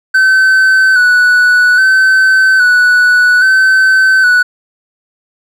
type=tone with vibrato; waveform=triangle; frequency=1505 Hz; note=F#6; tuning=29 cents sharp; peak=-3 dBFS; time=0.14-4.43 s; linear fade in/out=10 ms; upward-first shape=square; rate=0.61 Hz; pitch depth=32 cents each way; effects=none